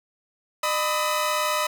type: tone cluster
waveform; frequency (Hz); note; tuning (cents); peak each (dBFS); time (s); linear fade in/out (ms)
sawtooth; 607 / 1000 / 1273; D#5 / B5 / D#6; -43 / +21 / +39; -23; 0.63-1.67; 5
effects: none